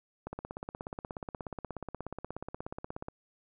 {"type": "click train", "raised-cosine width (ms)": 1, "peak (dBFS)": -24, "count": 48, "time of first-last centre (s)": [0.27, 3.084], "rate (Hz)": 16.7, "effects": []}